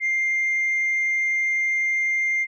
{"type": "tone", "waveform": "sine", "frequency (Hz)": 2104, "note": "C7", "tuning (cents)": 9, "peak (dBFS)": -18, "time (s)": [0, 2.47], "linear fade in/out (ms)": 50, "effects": ["tanh soft clip ceiling -17 dBFS"]}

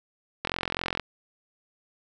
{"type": "click train", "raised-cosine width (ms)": 0.3, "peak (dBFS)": -11, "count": 25, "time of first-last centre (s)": [0.45, 0.997], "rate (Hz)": 43.9, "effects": []}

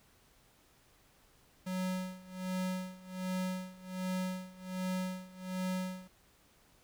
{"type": "tone with tremolo", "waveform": "square", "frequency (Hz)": 185, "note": "F#3", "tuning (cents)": 0, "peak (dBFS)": -33, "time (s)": [1.66, 6.08], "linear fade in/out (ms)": 10, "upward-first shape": "sine", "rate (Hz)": 1.3, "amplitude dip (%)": 90, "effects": ["pink hiss -66 dBFS RMS until 6.83 s"]}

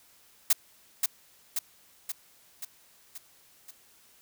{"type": "noise with echo", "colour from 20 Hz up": "blue", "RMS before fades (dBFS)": -21, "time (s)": [0.5, 0.53], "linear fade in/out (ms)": 5, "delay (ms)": 530, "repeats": 6, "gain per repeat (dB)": -4, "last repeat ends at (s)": 3.71, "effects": ["white hiss -60 dBFS RMS until 4.21 s"]}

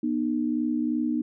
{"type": "tone pair together", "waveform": "sine", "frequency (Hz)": [242, 304.9], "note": ["B3", "D#4"], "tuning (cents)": [-35, -35], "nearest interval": "major third", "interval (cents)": 400, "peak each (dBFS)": -26, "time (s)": [0.03, 1.22], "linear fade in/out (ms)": 5, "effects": []}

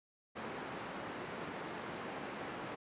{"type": "band-pass noise", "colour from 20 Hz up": "pink", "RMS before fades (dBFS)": -44, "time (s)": [0.35, 2.76], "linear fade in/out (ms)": 20, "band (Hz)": [220, 2000], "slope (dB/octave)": 12, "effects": ["resampled to 8000 Hz"]}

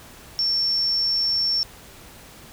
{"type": "tone", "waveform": "sine", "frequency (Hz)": 5440, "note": "F8", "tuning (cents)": -46, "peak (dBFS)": -19, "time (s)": [0.39, 1.63], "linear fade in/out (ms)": 0, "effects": ["pink hiss -45 dBFS RMS until 2.52 s"]}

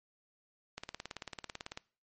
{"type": "click train", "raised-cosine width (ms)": 0.2, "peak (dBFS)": -23, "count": 19, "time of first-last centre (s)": [0.78, 1.774], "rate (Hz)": 18.1, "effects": ["noise-tail reverb RT60 0.4 s tail -22 dB re dry", "MP3 32 kbps"]}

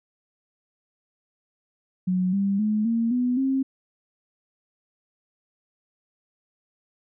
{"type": "tone with pitch steps", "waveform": "sine", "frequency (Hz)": [183.5, 197.81, 213.2, 229.9, 247.8, 267.1], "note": ["F#3", "G3", "G#3", "A#3", "B3", "C4"], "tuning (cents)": [-14, 16, 46, -24, 6, 36], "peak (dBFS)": -20, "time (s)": [2.07, 3.63], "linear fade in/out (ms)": 10, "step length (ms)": 260, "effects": []}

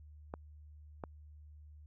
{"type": "clicks", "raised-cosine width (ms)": 1, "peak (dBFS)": -26, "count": 2, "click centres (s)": [0.339, 1.038], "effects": ["added 75 Hz sine -52 dBFS peak until 1.86 s"]}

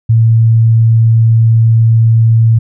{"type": "tone", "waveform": "sine", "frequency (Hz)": 113.5, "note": "A#2", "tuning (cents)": -46, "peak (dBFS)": -4, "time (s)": [0.09, 2.59], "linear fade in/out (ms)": 10, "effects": []}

